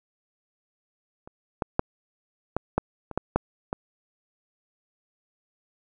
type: clicks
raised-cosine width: 1 ms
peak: -29 / -11 / -6 / -10 / -7 / -22 / -10 / -6 / -14 dBFS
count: 9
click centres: 1.275 / 1.622 / 1.794 / 2.566 / 2.78 / 3.113 / 3.176 / 3.36 / 3.729 s
effects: none